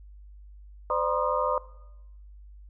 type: tone cluster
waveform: sine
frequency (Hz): 512 / 592 / 956 / 1049 / 1226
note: C5 / D5 / A#5 / C6 / D#6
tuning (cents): -38 / +14 / +43 / +4 / -26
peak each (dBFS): -30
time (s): 0.9-1.58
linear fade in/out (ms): 2
effects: noise-tail reverb RT60 0.9 s tail -19 dB re dry + added 50 Hz sine -45 dBFS peak until 2.69 s